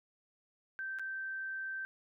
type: tone with dropouts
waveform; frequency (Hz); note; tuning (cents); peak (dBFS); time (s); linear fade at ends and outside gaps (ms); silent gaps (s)
sine; 1557; G6; -12; -37; 0.79-1.85; 0; 0.987-0.995
effects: none